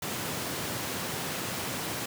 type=high-pass noise; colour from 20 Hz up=pink; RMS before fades=-34 dBFS; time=0.02-2.06 s; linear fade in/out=5 ms; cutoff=100 Hz; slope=24 dB/octave; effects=none